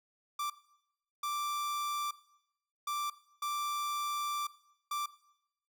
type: tone bursts at uneven times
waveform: 45% pulse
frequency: 1174.7 Hz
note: D6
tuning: in tune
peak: -33 dBFS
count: 5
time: 0.39-0.5 / 1.23-2.11 / 2.87-3.1 / 3.42-4.47 / 4.91-5.06 s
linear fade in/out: 5 ms
effects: noise-tail reverb RT60 0.8 s tail -18 dB re dry

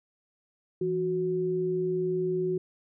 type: tone pair together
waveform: sine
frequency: 166.88 / 368.2 Hz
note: E3 / F#4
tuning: +22 / -8 cents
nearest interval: octave + major second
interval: 1370 cents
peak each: -33 / -26 dBFS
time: 0.81-2.58 s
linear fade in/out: 5 ms
effects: none

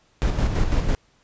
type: noise with tremolo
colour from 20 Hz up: brown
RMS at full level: -19 dBFS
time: 0.22-0.95 s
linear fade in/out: 0 ms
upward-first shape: square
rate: 6 Hz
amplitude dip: 45%
effects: pink hiss -61 dBFS RMS until 1.23 s + resampled to 16000 Hz

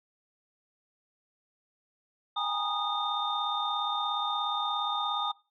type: tone cluster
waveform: sine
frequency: 795 / 832 / 948 / 1236 / 3636 Hz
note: G5 / G#5 / A#5 / D#6 / A#7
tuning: +24 / +3 / +29 / -12 / -44 cents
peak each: -38 / -34 / -36 / -32 / -33 dBFS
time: 2.36-5.32 s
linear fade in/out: 10 ms
effects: noise-tail reverb RT60 0.3 s tail -20 dB re dry + tanh soft clip ceiling -16 dBFS

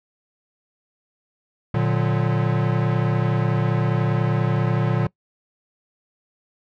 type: chord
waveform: square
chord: Bb augmented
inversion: none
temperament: equal with one note detuned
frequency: 116.54 / 146.83 / 181.19 Hz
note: Bb2 / D3 / F#3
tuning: 0 / 0 / -36 cents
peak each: -22 / -23 / -26 dBFS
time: 1.74-5.07 s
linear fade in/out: 5 ms
effects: noise-tail reverb RT60 0.1 s tail -23 dB re dry + low-pass 2000 Hz 12 dB/octave

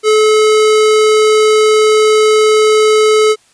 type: tone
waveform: square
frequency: 430.7 Hz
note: A4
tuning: 37 cents flat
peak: -7 dBFS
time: 0.03-3.36 s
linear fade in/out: 50 ms
effects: white hiss -50 dBFS RMS until 3.53 s + resampled to 22050 Hz

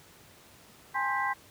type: tone cluster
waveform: sine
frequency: 808 / 865 / 1051 / 1583 / 1967 Hz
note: G#5 / A5 / C6 / G6 / B6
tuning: -48 / -30 / +7 / +17 / -7 cents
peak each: -33 / -39 / -31 / -35 / -33 dBFS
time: 0.94-1.34 s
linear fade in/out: 20 ms
effects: pink hiss -55 dBFS RMS until 1.5 s + high-pass 80 Hz 12 dB/octave

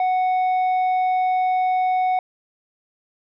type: tone with tanh clipping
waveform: sine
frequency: 740 Hz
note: F#5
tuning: in tune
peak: -18 dBFS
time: 0-2.19 s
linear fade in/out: 2 ms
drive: 5 dB
effects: none

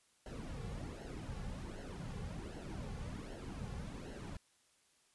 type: noise with flanger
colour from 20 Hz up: brown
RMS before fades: -45 dBFS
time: 0.26-4.37 s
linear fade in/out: 2 ms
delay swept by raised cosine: 0.83 to 3.23 ms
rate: 1.3 Hz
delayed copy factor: -0.7
effects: white hiss -72 dBFS RMS until 5.14 s + resampled to 24000 Hz

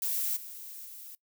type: noise with level steps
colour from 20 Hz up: violet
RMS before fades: -31 / -44 / -46 dBFS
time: 0.02-1.15 s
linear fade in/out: 2 ms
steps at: 0.36 / 0.85 s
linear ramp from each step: 10 ms
effects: noise-tail reverb RT60 0.1 s tail -20 dB re dry

